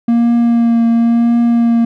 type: tone with vibrato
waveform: triangle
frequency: 233.5 Hz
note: A#3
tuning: 3 cents sharp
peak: -6 dBFS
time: 0.08-1.85 s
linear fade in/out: 5 ms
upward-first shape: triangle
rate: 0.95 Hz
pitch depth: 20 cents each way
effects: none